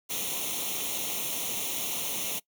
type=noise with comb filter; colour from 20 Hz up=white; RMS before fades=-32 dBFS; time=0.09-2.4 s; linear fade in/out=20 ms; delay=0.31 ms; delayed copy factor=+0.8; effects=noise-tail reverb RT60 0.1 s tail -22 dB re dry + high-pass 150 Hz 12 dB/octave